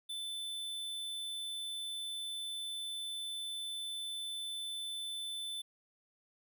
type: tone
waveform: square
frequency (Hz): 3520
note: A7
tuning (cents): 0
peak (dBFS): -39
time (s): 0.09-5.62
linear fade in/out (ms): 10
effects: none